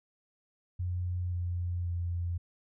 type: tone with pitch steps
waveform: sine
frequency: 89.4 / 88.07 / 86.75 Hz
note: F2 / F2 / F2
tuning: +41 / +15 / -11 cents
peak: -30 dBFS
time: 0.79-2.38 s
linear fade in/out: 10 ms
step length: 530 ms
effects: none